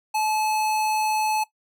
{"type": "tone", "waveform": "square", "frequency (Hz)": 862, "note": "A5", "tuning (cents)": -36, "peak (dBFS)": -22, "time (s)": [0.14, 1.44], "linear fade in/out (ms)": 10, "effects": ["noise-tail reverb RT60 0.1 s tail -17 dB re dry"]}